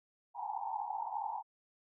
pink band-pass noise, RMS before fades -39 dBFS, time 0.34-1.43 s, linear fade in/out 50 ms, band 790 to 930 Hz, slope 96 dB/octave, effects none

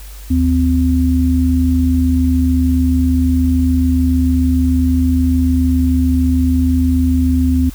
sine tone pair together, 76.7 / 257.4 Hz, D#2 / C4, -24 / -28 cents, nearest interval octave + major sixth, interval 2096 cents, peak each -13 dBFS, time 0.3-7.7 s, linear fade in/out 10 ms, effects added 50 Hz sine -30 dBFS peak until 7.74 s + white hiss -40 dBFS RMS until 7.74 s

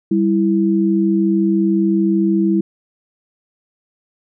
sine tone pair together, 195.98 / 329.6 Hz, G3 / E4, 0 / 0 cents, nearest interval major sixth, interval 900 cents, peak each -15 dBFS, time 0.11-2.61 s, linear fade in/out 5 ms, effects none

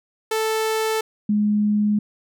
sawtooth / sine tone pair in turn, 440 / 209.1 Hz, A4 / G#3, 0 / +12 cents, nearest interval octave + minor second, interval 1288 cents, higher first, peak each -16 dBFS, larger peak neither, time 0.31-1.01 / 1.29-1.99 s, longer neither, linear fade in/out 5 ms, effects none

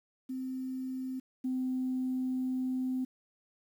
sine tone pair in turn, 259.5 / 257.1 Hz, C4 / C4, -14 / -30 cents, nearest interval unison, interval 16 cents, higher first, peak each -34 / -29 dBFS, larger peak second, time 0.29-1.2 / 1.44-3.05 s, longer second, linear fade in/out 10 ms, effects tanh soft clip ceiling -25 dBFS + 10-bit

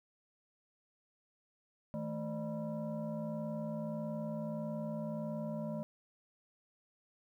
sine tone with frequency modulation, 220.3 Hz, A3, 2 cents sharp, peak -36 dBFS, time 1.94-5.83 s, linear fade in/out 0 ms, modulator 379 Hz, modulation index 1.2, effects 12-bit

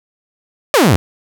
sawtooth exponential sweep, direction down, 630 to 77.1 Hz, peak -4 dBFS, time 0.74-0.96 s, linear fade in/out 0 ms, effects none

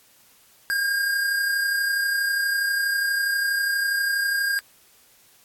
square tone pair together, 1583.7 / 1616 Hz, G6 / G#6, +17 / -48 cents, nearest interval unison, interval 35 cents, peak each -33 / -22 dBFS, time 0.7-4.59 s, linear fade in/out 0 ms, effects white hiss -56 dBFS RMS until 5.44 s + AAC 64 kbps

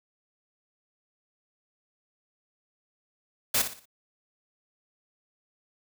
white noise with echo, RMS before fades -24 dBFS, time 3.54-3.62 s, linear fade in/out 5 ms, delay 59 ms, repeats 4, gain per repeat -9 dB, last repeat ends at 3.856 s, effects none

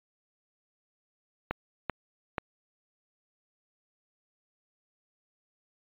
clicks, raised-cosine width 0.5 ms, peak -14 dBFS, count 3, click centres 1.51 / 1.897 / 2.382 s, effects resampled to 8000 Hz

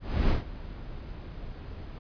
brown noise with ADSR envelope, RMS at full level -22 dBFS, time 0-1.99 s, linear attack 290 ms, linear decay 140 ms, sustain -18 dB, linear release 11 ms, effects resampled to 11025 Hz

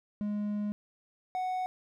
triangle tone pair in turn, 207.7 / 740.2 Hz, G#3 / F#5, 0 / 0 cents, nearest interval octave + minor seventh, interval 2200 cents, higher second, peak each -28 dBFS, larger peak neither, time 0.21-0.72 / 1.35-1.66 s, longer first, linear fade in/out 0 ms, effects none

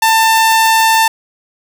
sawtooth tone, 893 Hz, A5, 25 cents sharp, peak -4 dBFS, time 0.02-1.08 s, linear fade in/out 5 ms, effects none

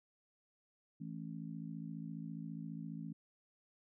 harmonic tone, 54.7 Hz, A1, 9 cents flat, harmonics 3 / 4 / 5, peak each -45 / -47 / -49 dBFS, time 1-3.13 s, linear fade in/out 10 ms, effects none

